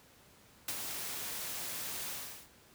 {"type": "noise with ADSR envelope", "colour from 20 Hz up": "white", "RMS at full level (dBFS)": -35, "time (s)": [0.68, 2.49], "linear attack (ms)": 5, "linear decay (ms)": 44, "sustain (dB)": -5, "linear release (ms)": 390, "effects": ["pink hiss -61 dBFS RMS until 2.74 s", "high-pass 60 Hz 12 dB/octave"]}